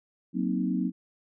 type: chord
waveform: sine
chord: C half-diminished seventh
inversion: second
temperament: equal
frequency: 185 / 233.1 / 261.6 / 311.1 Hz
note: Gb3 / Bb3 / C4 / Eb4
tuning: 0 / 0 / 0 / 0 cents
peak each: -29 / -31 / -30 / -33 dBFS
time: 0.33-0.92 s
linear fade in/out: 50 ms
effects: none